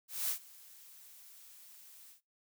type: noise with ADSR envelope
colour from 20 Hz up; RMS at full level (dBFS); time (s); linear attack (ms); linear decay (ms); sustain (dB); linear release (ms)
blue; -33; 0.08-2.21; 210; 94; -23; 110
effects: noise-tail reverb RT60 0.2 s tail -20 dB re dry